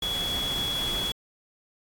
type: tone in noise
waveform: sine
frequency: 3365 Hz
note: G#7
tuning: 22 cents sharp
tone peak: -27 dBFS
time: 0.02-1.12 s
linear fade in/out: 5 ms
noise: pink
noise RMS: -35 dBFS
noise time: 0.02-1.12 s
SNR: +5 dB
effects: AAC 64 kbps

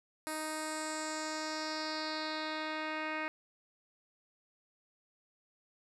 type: tone with low-pass filter sweep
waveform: 10% pulse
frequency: 311.1 Hz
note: D#4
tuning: in tune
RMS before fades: -38 dBFS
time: 0.27-3.28 s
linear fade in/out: 0 ms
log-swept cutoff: 11000 to 2500 Hz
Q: 3.2
effects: none

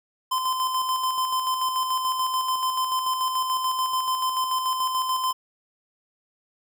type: tone with tremolo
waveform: square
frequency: 1031 Hz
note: C6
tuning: 26 cents flat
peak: -22 dBFS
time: 0.31-5.33 s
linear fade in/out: 10 ms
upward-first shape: square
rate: 6.9 Hz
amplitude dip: 40%
effects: none

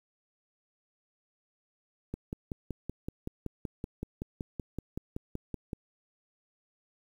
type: click train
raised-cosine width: 3 ms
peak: -22 dBFS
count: 20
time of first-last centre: 2.14-5.732 s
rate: 5.29 Hz
effects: 9-bit

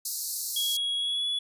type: high-pass noise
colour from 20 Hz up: white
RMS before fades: -31 dBFS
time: 0.05-0.77 s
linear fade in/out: 5 ms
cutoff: 4100 Hz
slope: 96 dB/octave
type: tone with pitch glide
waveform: triangle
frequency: 3322 to 3404 Hz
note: G#7 to G#7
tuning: 0 to +42 cents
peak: -25 dBFS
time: 0.56-1.39 s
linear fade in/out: 5 ms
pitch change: +42 cents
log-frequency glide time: 0.96-1.27 s
effects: resampled to 32000 Hz

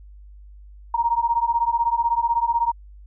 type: beating tone pair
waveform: sine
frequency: 928 / 944 Hz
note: A#5 / A#5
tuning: -8 / +22 cents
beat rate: 16 Hz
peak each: -21 dBFS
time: 0.94-2.72 s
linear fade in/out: 5 ms
effects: added 50 Hz sine -41 dBFS peak until 3.06 s

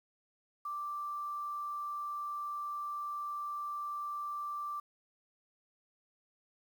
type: tone with quantisation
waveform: sine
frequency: 1174.7 Hz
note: D6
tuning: in tune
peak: -36 dBFS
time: 0.65-4.8 s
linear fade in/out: 5 ms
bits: 10
effects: none

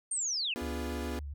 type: linear sweep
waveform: sine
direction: down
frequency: 8900 to 2489 Hz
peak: -30 dBFS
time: 0.11-0.54 s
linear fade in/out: 5 ms
type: chord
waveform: 35% pulse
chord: B diminished seventh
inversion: none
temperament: equal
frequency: 246.9 / 293.7 / 349.2 / 415.3 Hz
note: B3 / D4 / F4 / Ab4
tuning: 0 / 0 / 0 / 0 cents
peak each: -37 / -41 / -40 / -42 dBFS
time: 0.56-1.19 s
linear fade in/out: 0 ms
type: tone with vibrato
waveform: sine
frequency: 72 Hz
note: D2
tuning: 34 cents flat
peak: -37 dBFS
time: 0.61-1.34 s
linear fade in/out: 10 ms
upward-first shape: square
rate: 7.1 Hz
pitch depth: 32 cents each way
effects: none

